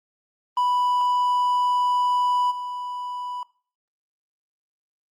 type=tone with level steps; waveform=triangle; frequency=987.8 Hz; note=B5; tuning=in tune; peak=-17 / -27 dBFS; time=0.57-3.43 s; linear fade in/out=2 ms; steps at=2.5 s; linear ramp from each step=20 ms; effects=noise-tail reverb RT60 0.4 s tail -20 dB re dry + Opus 24 kbps